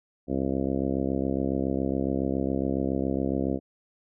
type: harmonic tone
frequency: 67.2 Hz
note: C2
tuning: 47 cents sharp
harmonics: 1 / 2 / 3 / 4 / 5 / 6 / 7 / 8 / 9 / 10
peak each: -35 / -36 / -31 / -29 / -32 / -36 / -36 / -36 / -40 / -41 dBFS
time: 0.27-3.6 s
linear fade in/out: 50 ms
effects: none